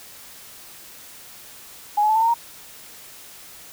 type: tone with pitch steps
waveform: sine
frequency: 830.6 / 850.5 / 870.9 / 891.8 / 913.1 / 935 Hz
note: G#5 / G#5 / A5 / A5 / A#5 / A#5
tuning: 0 / +41 / -18 / +23 / -36 / +5 cents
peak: -15 dBFS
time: 1.97-2.342 s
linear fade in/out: 10 ms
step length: 62 ms
effects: white hiss -43 dBFS RMS until 3.72 s